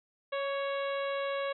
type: harmonic tone with a mistuned harmonic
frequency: 554 Hz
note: C#5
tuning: 1 cent flat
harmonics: 1 / 2 / 3 / 4 / 5 / 6 / 7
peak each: -32 / -38 / -42 / -44 / -46 / -48 / -49 dBFS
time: 0.32-1.53 s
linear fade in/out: 10 ms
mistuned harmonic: 2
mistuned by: +21 cents
effects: none